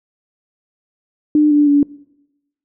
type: tone with pitch steps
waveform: sine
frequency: 300 / 293.5 / 287.1 Hz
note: D4 / D4 / D4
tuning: +37 / -1 / -39 cents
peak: -8 dBFS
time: 1.35-1.83 s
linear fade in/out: 2 ms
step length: 160 ms
effects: noise-tail reverb RT60 0.9 s tail -22 dB re dry